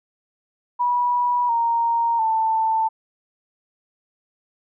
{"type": "tone with pitch steps", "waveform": "sine", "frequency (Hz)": [974, 930, 888], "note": ["B5", "A#5", "A5"], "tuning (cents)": [-24, -4, 16], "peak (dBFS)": -17, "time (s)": [0.79, 2.89], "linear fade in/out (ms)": 20, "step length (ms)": 700, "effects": []}